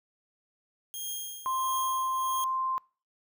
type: tone with tremolo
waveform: 5% pulse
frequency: 3235 Hz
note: G#7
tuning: 46 cents flat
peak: -24 dBFS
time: 0.94-2.44 s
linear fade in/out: 0 ms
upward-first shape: triangle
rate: 1.5 Hz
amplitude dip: 75%
type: tone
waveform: sine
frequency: 1046.5 Hz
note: C6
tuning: in tune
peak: -27 dBFS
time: 1.46-2.78 s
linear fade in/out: 0 ms
effects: noise-tail reverb RT60 0.4 s tail -26 dB re dry